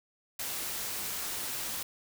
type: noise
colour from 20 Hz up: white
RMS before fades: -36 dBFS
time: 0.39-1.83 s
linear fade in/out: 5 ms
effects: none